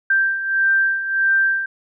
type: beating tone pair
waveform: sine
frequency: 1573 / 1574.6 Hz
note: G6 / G6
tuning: +6 / +7 cents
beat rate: 1.6 Hz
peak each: -22 / -16 dBFS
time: 0.1-1.66 s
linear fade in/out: 5 ms
effects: none